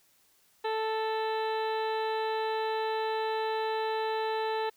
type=harmonic tone; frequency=440 Hz; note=A4; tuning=in tune; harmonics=1 / 2 / 3 / 4 / 5 / 6 / 7 / 8 / 9; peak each=-31 / -32 / -43 / -41 / -50 / -46 / -49 / -51 / -45 dBFS; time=0.64-4.7 s; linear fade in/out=10 ms; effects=white hiss -66 dBFS RMS until 4.76 s